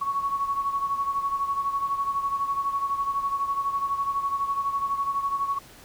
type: beating tone pair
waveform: sine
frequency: 1111 / 1123 Hz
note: C#6 / C#6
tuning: +4 / +22 cents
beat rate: 12 Hz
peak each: -25 / -31 dBFS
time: 0.01-5.59 s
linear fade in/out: 10 ms
effects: pink hiss -49 dBFS RMS until 5.84 s